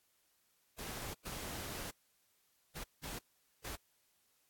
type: noise bursts at uneven times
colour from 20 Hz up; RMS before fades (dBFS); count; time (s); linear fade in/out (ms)
pink; -44; 5; 0.78-1.14 / 1.25-1.91 / 2.75-2.84 / 3.03-3.19 / 3.64-3.76; 10
effects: white hiss -75 dBFS RMS until 4.49 s + AAC 64 kbps